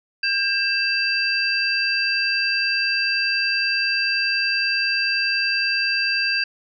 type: tone cluster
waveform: sine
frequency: 1601 / 2660 / 4710 Hz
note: G6 / E7 / D8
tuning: +36 / +15 / +4 cents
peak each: -23 dBFS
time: 0.23-6.44 s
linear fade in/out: 5 ms
effects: none

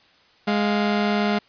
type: tone pair together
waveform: sawtooth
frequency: 207.7 / 700.6 Hz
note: G#3 / F5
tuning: 0 / +5 cents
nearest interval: octave + major sixth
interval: 2105 cents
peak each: -16 / -22 dBFS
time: 0.47-1.39 s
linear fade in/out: 10 ms
effects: white hiss -56 dBFS RMS until 1.48 s + resampled to 11025 Hz

